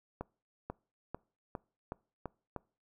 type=accelerating click train; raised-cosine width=1 ms; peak=-24 dBFS; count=7; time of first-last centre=0.21-2.563 s; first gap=490 ms; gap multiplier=0.91; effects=noise-tail reverb RT60 0.4 s tail -25 dB re dry